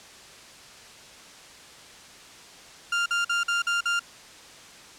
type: tone bursts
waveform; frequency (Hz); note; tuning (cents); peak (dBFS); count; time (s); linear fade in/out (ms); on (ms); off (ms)
30% pulse; 1396.9; F6; 0; -20; 6; 2.92-3.995; 5; 140; 47
effects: white hiss -47 dBFS RMS until 4.98 s + low-pass 7000 Hz 12 dB/octave